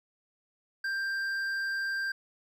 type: tone with hard clipping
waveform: sine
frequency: 1582 Hz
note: G6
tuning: 15 cents sharp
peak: -31 dBFS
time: 0.84-2.12 s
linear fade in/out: 5 ms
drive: 6 dB
effects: none